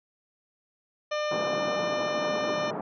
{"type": "harmonic tone", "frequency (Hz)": 600, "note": "D5", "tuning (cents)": 37, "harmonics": [1, 2, 3, 4, 5, 6, 7, 9, 10], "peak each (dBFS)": [-28, -34, -38, -40, -42, -44, -45, -47, -48], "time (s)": [1.11, 2.71], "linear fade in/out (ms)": 10}
{"type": "band-pass noise", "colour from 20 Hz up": "pink", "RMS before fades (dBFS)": -34, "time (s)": [1.31, 2.81], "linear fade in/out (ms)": 2, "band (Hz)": [170, 1200], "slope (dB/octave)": 24}
{"effects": []}